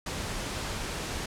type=noise; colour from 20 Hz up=pink; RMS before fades=-34 dBFS; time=0.06-1.26 s; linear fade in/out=5 ms; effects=low-pass 9000 Hz 12 dB/octave